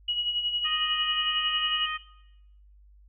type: tone with tremolo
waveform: sine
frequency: 2910 Hz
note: F#7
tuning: 29 cents flat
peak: -24 dBFS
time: 0.08-1.86 s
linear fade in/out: 5 ms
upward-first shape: sine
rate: 11 Hz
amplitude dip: 60%
type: harmonic tone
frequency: 622.3 Hz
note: D#5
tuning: in tune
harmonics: 2 / 3 / 4 / 5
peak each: -33 / -35 / -36 / -37 dBFS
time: 0.64-1.98 s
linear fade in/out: 20 ms
effects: noise-tail reverb RT60 0.9 s tail -19 dB re dry + added 50 Hz sine -52 dBFS peak until 3.08 s